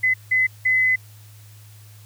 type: tone bursts at uneven times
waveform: sine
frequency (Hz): 2026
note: B6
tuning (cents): +44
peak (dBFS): -15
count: 3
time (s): 0.03-0.14 / 0.31-0.47 / 0.65-0.96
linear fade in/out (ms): 10
effects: added 105 Hz sine -43 dBFS peak until 2.05 s + white hiss -52 dBFS RMS until 2.05 s

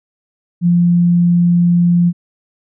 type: tone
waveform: sine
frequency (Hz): 173.8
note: F3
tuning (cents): -8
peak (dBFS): -8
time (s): 0.61-2.13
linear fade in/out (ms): 50
effects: none

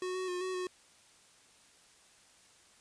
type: tone with pitch steps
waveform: square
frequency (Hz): 367.2 / 372.1 / 359.5 / 372.6 / 365.2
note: F#4 / F#4 / F#4 / F#4 / F#4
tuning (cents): -13 / +10 / -50 / +12 / -23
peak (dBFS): -35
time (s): 0.02-0.67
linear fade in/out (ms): 2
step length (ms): 130
effects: white hiss -62 dBFS RMS until 2.8 s + resampled to 22050 Hz

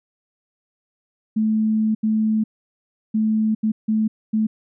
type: tone bursts at uneven times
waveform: sine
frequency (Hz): 217.7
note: A3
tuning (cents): -18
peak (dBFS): -16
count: 6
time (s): 1.36-1.95 / 2.03-2.44 / 3.14-3.55 / 3.63-3.72 / 3.88-4.08 / 4.33-4.47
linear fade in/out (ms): 10
effects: none

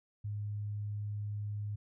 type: tone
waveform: sine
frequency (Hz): 103.83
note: G#2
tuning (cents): 0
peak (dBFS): -35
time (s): 0.24-1.76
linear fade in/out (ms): 10
effects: none

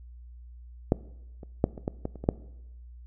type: clicks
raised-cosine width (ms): 2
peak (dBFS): -7 / -29 / -7 / -25 / -14 / -17 / -29 / -23 / -7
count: 9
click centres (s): 0.921 / 1.432 / 1.641 / 1.778 / 1.879 / 2.054 / 2.157 / 2.24 / 2.289
effects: noise-tail reverb RT60 0.9 s tail -20 dB re dry + added 60 Hz sine -44 dBFS peak until 3.06 s

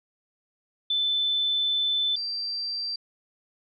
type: tone pair in turn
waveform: sine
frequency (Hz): 3520 / 4699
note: A7 / D8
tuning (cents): 0 / 0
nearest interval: perfect fourth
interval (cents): 500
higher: second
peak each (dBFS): -22 / -28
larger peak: first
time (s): 0.9-2.16 / 2.16-2.96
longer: first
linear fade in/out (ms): 5
effects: none

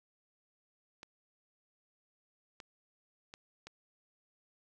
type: clicks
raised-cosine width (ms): 0.2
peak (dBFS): -30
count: 4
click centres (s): 1.031 / 2.602 / 3.339 / 3.67
effects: none

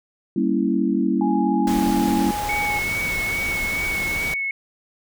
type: chord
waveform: sine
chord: G diminished seventh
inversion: none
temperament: equal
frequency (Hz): 196 / 233.1 / 277.2 / 329.6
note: G3 / Bb3 / Db4 / Fb4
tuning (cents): 0 / 0 / 0 / 0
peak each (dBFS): -23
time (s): 0.36-2.31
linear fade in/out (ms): 5
type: tone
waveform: sine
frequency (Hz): 830.6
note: G#5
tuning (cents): 0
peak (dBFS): -24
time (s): 1.21-2.79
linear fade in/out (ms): 2
type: noise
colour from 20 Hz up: pink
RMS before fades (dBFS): -30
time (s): 1.67-4.34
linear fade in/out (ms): 2
type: tone with vibrato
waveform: sine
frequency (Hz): 2217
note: C#7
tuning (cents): 0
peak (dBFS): -22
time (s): 2.49-4.51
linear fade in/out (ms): 2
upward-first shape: sine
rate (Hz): 2.4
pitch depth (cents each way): 22
effects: none

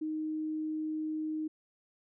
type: tone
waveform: sine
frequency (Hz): 311.1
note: D#4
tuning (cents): 0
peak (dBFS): -32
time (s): 0.01-1.48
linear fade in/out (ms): 10
effects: none

